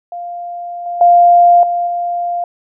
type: tone with level steps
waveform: sine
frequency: 698.5 Hz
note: F5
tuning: in tune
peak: -22 / -18 / -4 / -13 / -15 dBFS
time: 0.12-2.44 s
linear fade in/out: 2 ms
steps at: 0.86 / 1.01 / 1.63 / 1.87 s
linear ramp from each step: 2 ms
effects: none